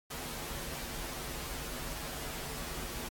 pink noise with comb filter, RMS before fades -40 dBFS, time 0.1-3.09 s, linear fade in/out 10 ms, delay 10 ms, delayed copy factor -0.9, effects AAC 64 kbps

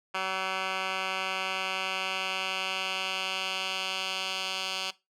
10% pulse tone with band-pass filter sweep, 189.3 Hz, F#3, 40 cents sharp, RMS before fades -32 dBFS, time 0.14-4.91 s, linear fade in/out 10 ms, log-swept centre 1900 to 3600 Hz, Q 1.7, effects noise-tail reverb RT60 0.2 s tail -17 dB re dry

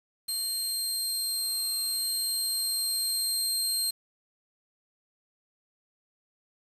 20% pulse tone with level ramp, 4186 Hz, C8, in tune, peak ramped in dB -23 to -20 dBFS, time 0.28-3.91 s, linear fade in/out 10 ms, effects resampled to 32000 Hz + 8-bit

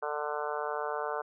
harmonic tone, 148.8 Hz, D3, 23 cents sharp, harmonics 3 / 4 / 5 / 6 / 7 / 8 / 9 / 10, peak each -37 / -38 / -39 / -40 / -40 / -41 / -42 / -42 dBFS, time 0.02-1.22 s, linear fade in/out 10 ms, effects none

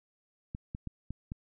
clicks, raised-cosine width 5 ms, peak -25 dBFS, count 5, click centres 0.549 / 0.749 / 0.873 / 1.106 / 1.319 s, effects none

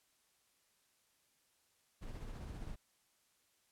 brown noise with tremolo, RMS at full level -44 dBFS, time 2.01-2.76 s, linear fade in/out 20 ms, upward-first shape triangle, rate 15 Hz, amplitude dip 40%, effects white hiss -75 dBFS RMS until 3.71 s + low-pass 12000 Hz 12 dB/octave

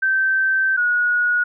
sine tone pair in turn, 1552 / 1453.2 Hz, G6 / F#6, -18 / -32 cents, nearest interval minor second, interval 114 cents, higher first, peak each -15 dBFS, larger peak neither, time 0.02-0.77 / 0.77-1.44 s, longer first, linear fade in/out 10 ms, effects none

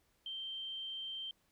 sine tone, 3136 Hz, G7, in tune, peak -40 dBFS, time 0.26-1.31 s, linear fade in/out 2 ms, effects pink hiss -75 dBFS RMS until 1.51 s

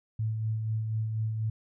sine tone with tremolo, 110 Hz, A2, in tune, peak -26 dBFS, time 0.19-1.5 s, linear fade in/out 5 ms, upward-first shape sine, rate 4.1 Hz, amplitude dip 35%, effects none

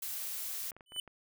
blue noise, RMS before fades -39 dBFS, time 0.02-0.71 s, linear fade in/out 5 ms
clicks, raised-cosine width 0.5 ms, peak -37 dBFS, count 6, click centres 0.718 / 0.766 / 0.808 / 0.921 / 0.963 / 1.077 s
square tone with exponential growth, 3000 Hz, F#7, 23 cents sharp, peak -31 dBFS, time 0.86-1 s, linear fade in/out 2 ms, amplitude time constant 29 ms
effects none

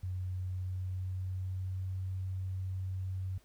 sine tone with pitch glide, 92.1 to 93.76 Hz, F#2 to F#2, -7 to +23 cents, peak -34 dBFS, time 0.03-3.38 s, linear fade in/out 5 ms, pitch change +30 cents, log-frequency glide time 0.36-1.95 s, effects added 50 Hz sine -64 dBFS peak until 3.44 s + pink hiss -67 dBFS RMS until 3.44 s

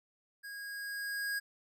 square tone with level ramp, 1640 Hz, G#6, 22 cents flat, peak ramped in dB -44 to -33 dBFS, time 0.43-1.4 s, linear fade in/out 20 ms, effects none

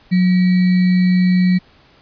sine tone with sample-and-hold, 182.4 Hz, F#3, 24 cents flat, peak -10 dBFS, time 0.11-1.59 s, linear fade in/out 20 ms, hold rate 2100 Hz, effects pink hiss -50 dBFS RMS until 2.01 s + resampled to 11025 Hz

